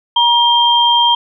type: tone pair together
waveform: sine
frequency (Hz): 951 / 3185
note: A#5 / G7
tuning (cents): +34 / +27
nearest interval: octave + major sixth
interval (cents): 2093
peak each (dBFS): -11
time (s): 0.16-1.15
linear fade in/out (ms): 5
effects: none